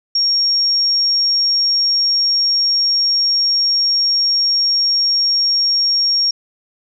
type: tone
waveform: sine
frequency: 5560 Hz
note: F8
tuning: 9 cents flat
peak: -12 dBFS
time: 0.15-6.31 s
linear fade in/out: 5 ms
effects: none